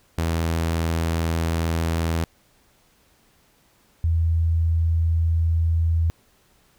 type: tone pair in turn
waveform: sawtooth / sine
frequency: 82.4 / 82.4 Hz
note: E2 / E2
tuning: 0 / 0 cents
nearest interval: unison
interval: 0 cents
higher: neither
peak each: -17 dBFS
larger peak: neither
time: 0.18-2.24 / 4.04-6.1 s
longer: neither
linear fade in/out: 0 ms
effects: pink hiss -60 dBFS RMS until 6.78 s